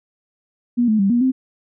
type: tone with pitch steps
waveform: sine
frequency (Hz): 241 / 216.4 / 196.4 / 239.7 / 260.1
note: B3 / A3 / G3 / A#3 / C4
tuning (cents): -42 / -29 / +4 / +48 / -10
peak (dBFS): -13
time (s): 0.77-1.32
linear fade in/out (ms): 20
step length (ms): 110
effects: none